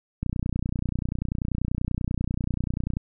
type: click train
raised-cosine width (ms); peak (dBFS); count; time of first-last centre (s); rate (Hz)
5; -14; 84; 0.23-2.969; 30.3
effects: none